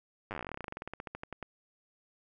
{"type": "slowing click train", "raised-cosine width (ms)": 0.5, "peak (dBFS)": -24, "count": 30, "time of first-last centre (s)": [0.31, 1.427], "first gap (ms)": 9, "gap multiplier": 1.09, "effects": []}